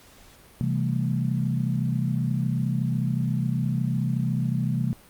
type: chord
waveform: sine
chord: A minor seventh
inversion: first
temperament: equal with one note detuned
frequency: 130.81 / 164.81 / 196 / 224.1 Hz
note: C3 / E3 / G3 / A3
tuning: 0 / 0 / 0 / +32 cents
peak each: -25 / -28 / -31 / -30 dBFS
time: 0.61-4.93 s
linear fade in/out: 0 ms
effects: pink hiss -52 dBFS RMS until 5.09 s + Opus 48 kbps